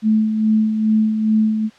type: tone with tremolo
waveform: sine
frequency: 217.3 Hz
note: A3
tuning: 21 cents flat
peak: -11 dBFS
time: 0.02-1.7 s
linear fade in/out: 50 ms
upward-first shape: sine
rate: 2.4 Hz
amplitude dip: 50%
effects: white hiss -49 dBFS RMS until 1.78 s + low-pass 4000 Hz 12 dB/octave